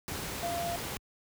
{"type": "tone in noise", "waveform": "sine", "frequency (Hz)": 688, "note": "F5", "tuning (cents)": -26, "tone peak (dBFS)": -32, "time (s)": [0.43, 0.76], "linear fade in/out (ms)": 0, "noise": "pink", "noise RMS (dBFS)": -37, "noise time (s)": [0.08, 0.97], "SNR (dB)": 2, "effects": ["high-pass 60 Hz 12 dB/octave"]}